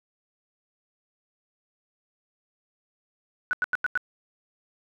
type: tone bursts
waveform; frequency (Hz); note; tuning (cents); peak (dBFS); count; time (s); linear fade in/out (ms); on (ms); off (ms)
sine; 1480; F#6; 0; -21; 5; 3.51-3.975; 0; 21; 90
effects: none